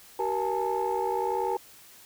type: tone cluster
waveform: sine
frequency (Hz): 382.5 / 473.8 / 838 / 899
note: G4 / A#4 / G#5 / A5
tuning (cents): -42 / +28 / +15 / +37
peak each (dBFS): -30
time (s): 0.19-1.57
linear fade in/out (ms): 5
effects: tanh soft clip ceiling -19 dBFS + white hiss -52 dBFS RMS until 2.05 s